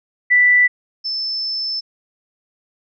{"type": "tone pair in turn", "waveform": "sine", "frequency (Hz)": [1975.5, 5274], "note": ["B6", "E8"], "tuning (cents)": [0, 0], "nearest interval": "octave + perfect fourth", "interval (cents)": 1700, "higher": "second", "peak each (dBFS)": [-9, -20], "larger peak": "first", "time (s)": [[0.3, 0.68], [1.04, 1.81]], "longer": "second", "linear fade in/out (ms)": 20, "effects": []}